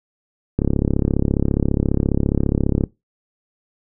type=click train; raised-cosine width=3 ms; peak=-4 dBFS; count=79; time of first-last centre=0.59-2.838 s; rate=34.7 Hz; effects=noise-tail reverb RT60 0.2 s tail -20 dB re dry